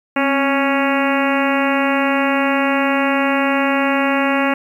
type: harmonic tone with a mistuned harmonic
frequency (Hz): 277.2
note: C#4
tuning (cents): 0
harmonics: 1 / 2 / 3 / 4 / 5 / 6 / 7 / 8 / 9 / 10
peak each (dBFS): -18 / -21 / -23 / -24 / -25 / -26 / -26 / -27 / -28 / -28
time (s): 0.16-4.54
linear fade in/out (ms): 5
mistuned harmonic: 1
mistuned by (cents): -56
effects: 8-bit